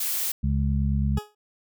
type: noise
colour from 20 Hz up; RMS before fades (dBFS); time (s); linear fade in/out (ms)
blue; -27; 0-0.32; 5
type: harmonic tone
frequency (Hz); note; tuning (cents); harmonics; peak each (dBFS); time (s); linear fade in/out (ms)
69.3; C#2; 0; 1 / 2 / 3; -23 / -26 / -28; 0.43-1.19; 10
type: tone with exponential decay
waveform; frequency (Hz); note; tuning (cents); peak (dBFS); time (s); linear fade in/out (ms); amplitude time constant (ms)
20% pulse; 419.4; G#4; +17; -24; 1.17-1.35; 5; 37
effects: none